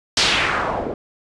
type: noise with low-pass filter sweep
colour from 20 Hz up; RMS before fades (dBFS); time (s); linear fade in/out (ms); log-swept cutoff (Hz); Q
white; -20; 0.17-0.94; 2; 5100 to 420; 1.8
effects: resampled to 22050 Hz